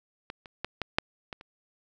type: clicks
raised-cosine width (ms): 0.3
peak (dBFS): -21 / -29 / -15 / -14 / -6 / -21 / -30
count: 7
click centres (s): 0.301 / 0.458 / 0.646 / 0.817 / 0.985 / 1.328 / 1.411
effects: none